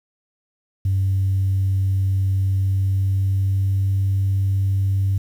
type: tone with pitch glide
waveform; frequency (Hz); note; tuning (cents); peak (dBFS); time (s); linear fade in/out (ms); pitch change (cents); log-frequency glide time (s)
sine; 96.2 to 97.26; G2 to G2; -32 to -13; -15; 0.85-5.18; 5; +19; 2.45-3.99
effects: tanh soft clip ceiling -13 dBFS + 8-bit